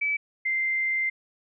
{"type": "tone pair in turn", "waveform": "sine", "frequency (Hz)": [2300, 2087], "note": ["D7", "C7"], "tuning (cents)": [-37, -5], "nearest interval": "major second", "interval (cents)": 168, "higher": "first", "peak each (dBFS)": -23, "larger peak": "neither", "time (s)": [[0.01, 0.17], [0.45, 1.1]], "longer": "second", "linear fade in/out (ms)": 10, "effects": []}